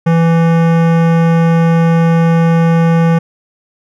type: tone with hard clipping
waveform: sine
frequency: 166 Hz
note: E3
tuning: 12 cents sharp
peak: -9 dBFS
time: 0.06-3.19 s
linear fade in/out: 10 ms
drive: 18 dB
effects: none